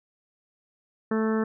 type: harmonic tone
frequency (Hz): 220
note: A3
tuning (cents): 0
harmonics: 1 / 2 / 3 / 4 / 5 / 6 / 7 / 8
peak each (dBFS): -24 / -27 / -39 / -39 / -38 / -37 / -41 / -40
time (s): 1.11-1.44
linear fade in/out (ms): 5
effects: none